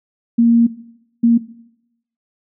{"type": "tone bursts at uneven times", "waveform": "sine", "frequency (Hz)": 233.1, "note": "A#3", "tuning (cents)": 0, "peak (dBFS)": -8, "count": 2, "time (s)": [[0.38, 0.67], [1.23, 1.38]], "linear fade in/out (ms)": 10, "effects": ["noise-tail reverb RT60 0.8 s tail -17 dB re dry"]}